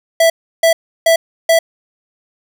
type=tone bursts; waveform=square; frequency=659.3 Hz; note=E5; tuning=in tune; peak=-8 dBFS; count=4; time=0.2-1.59 s; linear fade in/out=5 ms; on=100 ms; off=330 ms; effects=none